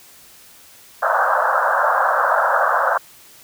white band-pass noise, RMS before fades -17 dBFS, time 1.02-2.98 s, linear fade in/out 10 ms, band 520 to 1600 Hz, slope 96 dB/octave, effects white hiss -46 dBFS RMS until 3.43 s

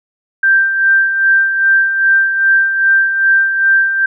sine tone with tremolo, 1574 Hz, G6, 7 cents sharp, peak -6 dBFS, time 0.43-4.06 s, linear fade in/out 5 ms, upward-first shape sine, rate 2.5 Hz, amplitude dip 55%, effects none

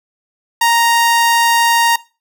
sawtooth tone, 932.3 Hz, A#5, in tune, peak -6 dBFS, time 0.61-1.96 s, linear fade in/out 5 ms, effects noise-tail reverb RT60 0.3 s tail -20 dB re dry

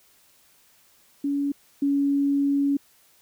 sine tone pair in turn, 282.9 / 281.1 Hz, C#4 / C#4, +35 / +24 cents, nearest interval unison, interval 11 cents, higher first, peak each -22 / -19 dBFS, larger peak second, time 1.24-1.52 / 1.82-2.77 s, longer second, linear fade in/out 5 ms, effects white hiss -59 dBFS RMS until 3.21 s

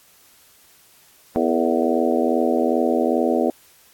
harmonic tone with a mistuned harmonic, 82.41 Hz, E2, in tune, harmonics 3 / 4 / 5 / 6 / 7 / 8 / 9, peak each -22 / -23 / -24 / -25 / -25 / -26 / -27 dBFS, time 1.36-3.5 s, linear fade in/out 0 ms, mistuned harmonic 6, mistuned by -61 cents, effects white hiss -53 dBFS RMS until 3.93 s + AAC 64 kbps

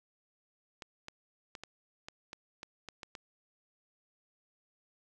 clicks, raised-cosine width 0.2 ms, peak -26 dBFS, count 10, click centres 0.822 / 1.084 / 1.552 / 1.636 / 2.085 / 2.331 / 2.631 / 2.887 / 3.032 / 3.152 s, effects none

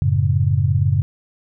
sine chord, F# minor, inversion none, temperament equal, 92.5 / 110 / 138.59 Hz, F#2 / A2 / C#3, 0 / 0 / 0 cents, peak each -18 / -19 / -18 dBFS, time 0.02-1.02 s, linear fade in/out 0 ms, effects none

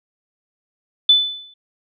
sine tone with exponential decay, 3500 Hz, A7, 10 cents flat, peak -6 dBFS, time 1.09-1.54 s, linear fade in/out 5 ms, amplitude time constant 96 ms, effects none

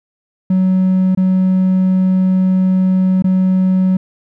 triangle tone with dropouts, 186.6 Hz, F#3, 15 cents sharp, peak -7 dBFS, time 0.5-3.97 s, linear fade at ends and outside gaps 5 ms, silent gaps 1.15-1.173 / 3.223-3.242 s, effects tanh soft clip ceiling -3 dBFS

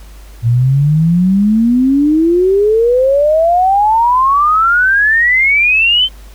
sine exponential sweep, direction up, 113.2 to 3127 Hz, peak -7 dBFS, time 0.42-6.09 s, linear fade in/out 50 ms, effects added 50 Hz sine -32 dBFS peak until 6.34 s + pink hiss -43 dBFS RMS until 6.34 s

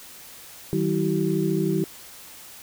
sine tone cluster, 157.4 / 190.4 / 327 / 383 Hz, D#3 / F#3 / E4 / G4, +20 / +50 / -14 / -40 cents, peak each -26 dBFS, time 0.73-1.84 s, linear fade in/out 0 ms, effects white hiss -44 dBFS RMS until 2.62 s

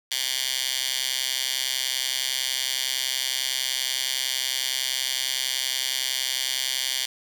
10% pulse tone with high-pass filter, 130.81 Hz, C3, in tune, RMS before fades -27 dBFS, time 0.11-7.06 s, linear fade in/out 5 ms, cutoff 3400 Hz, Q 1.6, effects none

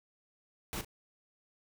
pink noise with echo, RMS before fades -38 dBFS, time 0.73-0.81 s, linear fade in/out 0 ms, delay 37 ms, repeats 1, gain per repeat -12 dB, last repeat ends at 0.847 s, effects none

